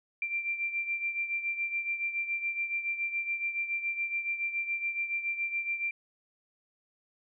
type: beating tone pair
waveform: sine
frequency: 2360 / 2367.1 Hz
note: D7 / D7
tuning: +8 / +13 cents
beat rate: 7.1 Hz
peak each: -31 / -37 dBFS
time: 0.22-5.91 s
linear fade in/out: 2 ms
effects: none